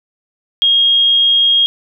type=tone; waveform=sine; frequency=3257 Hz; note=G#7; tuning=34 cents flat; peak=-8 dBFS; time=0.62-1.66 s; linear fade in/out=0 ms; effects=none